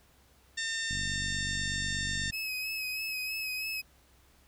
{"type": "harmonic tone", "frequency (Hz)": 905, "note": "A5", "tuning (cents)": 48, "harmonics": [2, 3, 4, 5, 6, 7, 8, 9], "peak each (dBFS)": [-34, -45, -38, -44, -42, -49, -41, -48], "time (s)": [0.57, 2.31], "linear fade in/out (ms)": 10}
{"type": "click train", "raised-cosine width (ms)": 5, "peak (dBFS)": -28, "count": 68, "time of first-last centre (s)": [0.91, 2.3], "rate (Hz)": 48.2}
{"type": "tone with vibrato", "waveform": "30% pulse", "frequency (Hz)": 2555, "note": "D#7", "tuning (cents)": 45, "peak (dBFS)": -30, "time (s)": [2.32, 3.82], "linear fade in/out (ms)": 20, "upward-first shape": "sine", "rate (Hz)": 3.1, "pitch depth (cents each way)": 31}
{"effects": ["added 65 Hz sine -64 dBFS peak until 4.47 s", "pink hiss -64 dBFS RMS until 4.47 s"]}